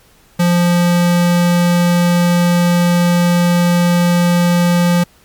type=tone; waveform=square; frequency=174.61 Hz; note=F3; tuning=in tune; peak=-10 dBFS; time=0.39-5.04 s; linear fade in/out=10 ms; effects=pink hiss -49 dBFS RMS until 5.24 s + MP3 96 kbps